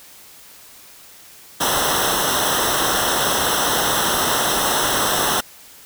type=noise with comb filter; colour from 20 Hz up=pink; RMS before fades=-19 dBFS; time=1.6-5.41 s; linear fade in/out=10 ms; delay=0.43 ms; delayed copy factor=-0.9; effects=white hiss -44 dBFS RMS until 5.85 s